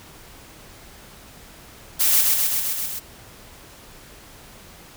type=noise with echo; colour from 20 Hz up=blue; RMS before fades=-18 dBFS; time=1.99-2.22 s; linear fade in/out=20 ms; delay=130 ms; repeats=6; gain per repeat=-2 dB; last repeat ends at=3 s; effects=pink hiss -45 dBFS RMS until 4.96 s